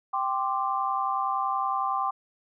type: chord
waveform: sine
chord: G suspended fourth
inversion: none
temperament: just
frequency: 784 / 1045.3 / 1176 Hz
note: G5 / C6 / D6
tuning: 0 / -2 / +2 cents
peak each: -29 dBFS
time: 0.13-2.11 s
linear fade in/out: 10 ms
effects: none